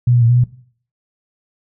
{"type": "tone with pitch steps", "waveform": "sine", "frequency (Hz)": [122.3, 121.1, 115.9, 122.3, 123.2], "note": ["B2", "B2", "A#2", "B2", "B2"], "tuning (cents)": [-16, -34, -10, -16, -4], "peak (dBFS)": -9, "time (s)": [0.07, 0.44], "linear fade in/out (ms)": 5, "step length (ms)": 74, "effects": ["noise-tail reverb RT60 0.5 s tail -17 dB re dry"]}